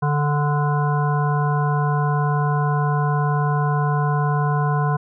harmonic tone, 146.83 Hz, D3, in tune, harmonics 1 / 3 / 5 / 7 / 9 / 10, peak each -18 / -29 / -27 / -25 / -38 / -32 dBFS, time 0.02-4.97 s, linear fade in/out 10 ms, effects none

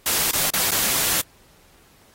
white noise with dropouts, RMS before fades -21 dBFS, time 0.06-1.21 s, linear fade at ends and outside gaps 2 ms, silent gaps 0.311-0.332 / 0.504-0.536 / 0.709-0.716 s, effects pink hiss -55 dBFS RMS until 2.14 s + AAC 48 kbps

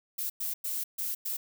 violet noise bursts at uneven times, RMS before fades -33 dBFS, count 5, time 0.18-0.3 / 0.4-0.54 / 0.64-0.84 / 0.98-1.15 / 1.25-1.37 s, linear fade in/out 10 ms, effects none

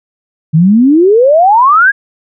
sine exponential sweep, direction up, 150 to 1685 Hz, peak -3 dBFS, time 0.53-1.92 s, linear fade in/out 20 ms, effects none

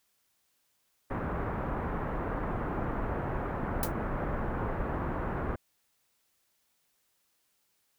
pink low-pass noise, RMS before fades -33 dBFS, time 1.1-5.56 s, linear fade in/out 10 ms, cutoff 1500 Hz, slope 24 dB/octave
blue noise with exponential decay, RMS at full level -29 dBFS, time 3.83-3.92 s, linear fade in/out 0 ms, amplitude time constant 19 ms
effects white hiss -74 dBFS RMS until 7.98 s

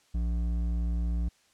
triangle tone with hard clipping, 58.27 Hz, A#1, in tune, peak -28 dBFS, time 0.14-1.29 s, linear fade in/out 10 ms, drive 12 dB, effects white hiss -65 dBFS RMS until 1.53 s + low-pass 8000 Hz 12 dB/octave

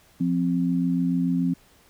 sine tone pair together, 174.61 / 261.6 Hz, F3 / C4, 0 / 0 cents, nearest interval perfect fifth, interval 700 cents, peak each -23 dBFS, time 0.2-1.54 s, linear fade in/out 10 ms, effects pink hiss -57 dBFS RMS until 1.89 s

